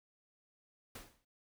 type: noise with exponential decay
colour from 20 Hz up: pink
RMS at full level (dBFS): -45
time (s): 0.95-1.25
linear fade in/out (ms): 5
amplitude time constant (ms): 65
effects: none